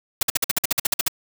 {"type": "noise bursts", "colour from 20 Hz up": "white", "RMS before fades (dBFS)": -19, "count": 13, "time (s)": [0.21, 1.082], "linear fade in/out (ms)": 5, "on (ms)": 20, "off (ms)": 51, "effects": []}